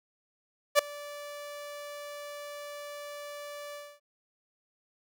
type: tone with ADSR envelope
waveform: sawtooth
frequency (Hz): 582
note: D5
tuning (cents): -16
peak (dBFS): -12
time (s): 0.75-4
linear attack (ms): 39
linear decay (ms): 5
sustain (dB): -24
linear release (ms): 260
effects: none